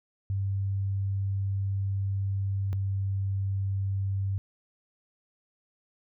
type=tone pair in turn; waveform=sine; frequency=98 / 97.59 Hz; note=G2 / G2; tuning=0 / -7 cents; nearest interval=unison; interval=7 cents; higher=first; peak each=-26 dBFS; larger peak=neither; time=0.3-2.73 / 2.73-4.38 s; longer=first; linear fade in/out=0 ms; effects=none